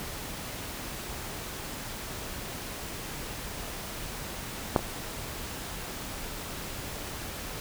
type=clicks; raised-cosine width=1 ms; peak=-6 / -23 dBFS; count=2; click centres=4.762 / 4.792 s; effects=pink hiss -38 dBFS RMS until 7.6 s